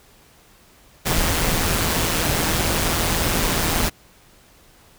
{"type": "noise with amplitude modulation", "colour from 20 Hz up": "pink", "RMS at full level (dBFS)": -18, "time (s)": [1.05, 3.9], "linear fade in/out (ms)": 20, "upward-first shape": "sine", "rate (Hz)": 165, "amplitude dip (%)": 55, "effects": ["pink hiss -52 dBFS RMS until 4.98 s"]}